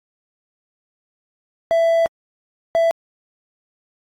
triangle tone bursts at uneven times, 664 Hz, E5, 12 cents sharp, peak -11 dBFS, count 2, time 1.71-2.06 / 2.75-2.91 s, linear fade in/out 0 ms, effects AAC 48 kbps

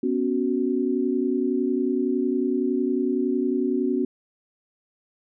sine chord, B suspended second, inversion none, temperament just, 246.9 / 277.8 / 370.4 Hz, B3 / C#4 / F#4, 0 / +4 / +2 cents, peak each -25 dBFS, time 0.03-4.05 s, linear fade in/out 5 ms, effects none

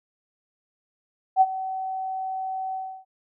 sine tone with ADSR envelope, 759 Hz, F#5, 44 cents sharp, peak -11 dBFS, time 1.36-3.05 s, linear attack 51 ms, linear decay 42 ms, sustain -16 dB, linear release 310 ms, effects none

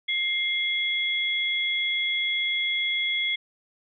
sine tone pair together, 2113 / 3354 Hz, C7 / G#7, +16 / +16 cents, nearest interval minor sixth, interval 800 cents, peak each -26 dBFS, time 0.08-3.36 s, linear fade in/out 10 ms, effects none

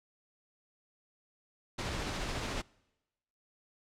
pink noise with tremolo, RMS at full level -35 dBFS, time 1.78-2.62 s, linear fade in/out 10 ms, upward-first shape sine, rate 14 Hz, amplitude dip 25%, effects noise-tail reverb RT60 1.0 s tail -25 dB re dry + low-pass 6000 Hz 12 dB/octave

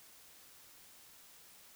silence, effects white hiss -59 dBFS RMS until 1.75 s

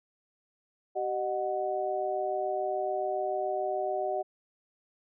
sine tone cluster, 384 / 613 / 740 Hz, G4 / D#5 / F#5, -36 / -26 / 0 cents, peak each -34 / -32 / -32 dBFS, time 0.95-4.23 s, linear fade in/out 20 ms, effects none

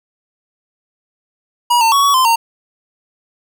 square tone with pitch steps, 962 / 900 / 1118 / 1127 / 1035 / 920 Hz, B5 / A5 / C#6 / C#6 / C6 / A#5, -46 / +39 / +14 / +28 / -19 / -23 cents, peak -10 dBFS, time 1.7-2.36 s, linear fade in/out 10 ms, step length 110 ms, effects none

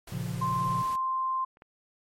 pink noise, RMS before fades -45 dBFS, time 0.07-0.96 s, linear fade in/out 5 ms
triangle chord, Bb minor, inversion none, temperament equal, 116.54 / 138.59 / 174.61 Hz, Bb2 / Db3 / F3, 0 / 0 / 0 cents, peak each -33 dBFS, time 0.12-0.82 s, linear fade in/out 5 ms
sine tone, 1046.5 Hz, C6, in tune, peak -26 dBFS, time 0.41-1.45 s, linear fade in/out 10 ms
clicks, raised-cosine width 0.5 ms, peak -42 / -33 dBFS, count 2, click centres 1.571 / 1.621 s
effects MP3 64 kbps

